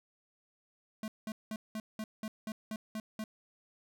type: tone bursts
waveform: square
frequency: 217.3 Hz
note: A3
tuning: 21 cents flat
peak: -37 dBFS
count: 10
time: 1.03-3.24 s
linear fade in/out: 2 ms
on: 50 ms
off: 190 ms
effects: none